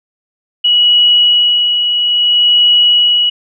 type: tone with tremolo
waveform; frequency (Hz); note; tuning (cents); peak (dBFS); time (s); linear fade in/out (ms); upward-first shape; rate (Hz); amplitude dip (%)
sine; 2922; F#7; -22; -5; 0.64-3.3; 10; sine; 0.6; 45
effects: none